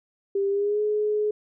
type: tone with pitch glide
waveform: sine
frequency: 396 to 422 Hz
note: G4 to G#4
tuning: +18 to +28 cents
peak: -21 dBFS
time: 0.35-1.31 s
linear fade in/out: 5 ms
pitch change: +110 cents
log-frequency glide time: 0.49-0.81 s
effects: none